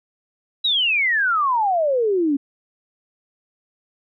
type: exponential sweep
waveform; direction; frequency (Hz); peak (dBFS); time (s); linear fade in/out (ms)
sine; down; 3951 to 270.2; -16; 0.64-2.37; 10
effects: none